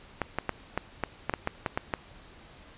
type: clicks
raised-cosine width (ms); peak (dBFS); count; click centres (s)
0.5; -12; 11; 0.217 / 0.386 / 0.493 / 0.776 / 1.037 / 1.296 / 1.338 / 1.474 / 1.662 / 1.775 / 1.938
effects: pink hiss -52 dBFS RMS until 2.77 s + resampled to 8000 Hz